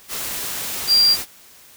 sine tone in noise, 4750 Hz, D8, 19 cents sharp, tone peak -11 dBFS, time 0.87-1.17 s, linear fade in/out 50 ms, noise white, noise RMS -27 dBFS, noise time 0.08-1.26 s, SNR +13 dB, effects white hiss -47 dBFS RMS until 1.76 s

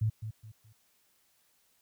sine tone with echo, 109.2 Hz, A2, 13 cents flat, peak -25 dBFS, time 0.01-0.1 s, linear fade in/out 10 ms, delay 210 ms, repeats 3, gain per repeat -10 dB, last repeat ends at 0.73 s, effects white hiss -70 dBFS RMS until 1.81 s

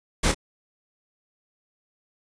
pink noise with echo, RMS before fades -21 dBFS, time 0.23-0.32 s, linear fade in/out 10 ms, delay 26 ms, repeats 1, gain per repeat -8 dB, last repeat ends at 0.346 s, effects resampled to 22050 Hz

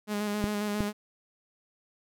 sawtooth tone with vibrato, 207.8 Hz, G#3, 1 cent sharp, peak -25 dBFS, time 0.07-0.93 s, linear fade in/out 50 ms, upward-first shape square, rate 7.4 Hz, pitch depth 21 cents each way
clicks, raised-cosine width 3 ms, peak -16 dBFS, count 2, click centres 0.441 / 0.806 s
effects none

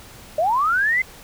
sine linear sweep, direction up, 587.3 to 2093 Hz, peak -16 dBFS, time 0.38-1.02 s, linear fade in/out 5 ms, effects pink hiss -43 dBFS RMS until 1.23 s

